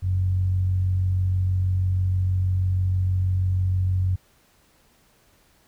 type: tone with low-pass filter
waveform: 10% pulse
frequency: 46.25 Hz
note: F#1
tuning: in tune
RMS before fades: -22 dBFS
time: 0.02-4.16 s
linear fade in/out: 10 ms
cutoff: 93 Hz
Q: 9.3
effects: pink hiss -60 dBFS RMS until 5.67 s